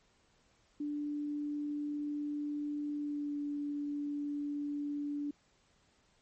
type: tone with pitch glide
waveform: sine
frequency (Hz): 293.7 to 290.2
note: D4 to D4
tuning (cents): 0 to -21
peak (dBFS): -34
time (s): 0.8-5.31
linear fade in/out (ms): 5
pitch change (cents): -21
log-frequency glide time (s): 2.94-3.38
effects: pink hiss -70 dBFS RMS until 6.21 s + MP3 32 kbps